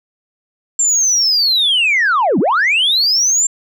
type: linear two-way sweep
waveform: sine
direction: down then up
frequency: 7420 to 160 to 7420 Hz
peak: -9 dBFS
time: 0.79-3.47 s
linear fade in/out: 5 ms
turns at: 2.39 s
effects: tanh soft clip ceiling -8 dBFS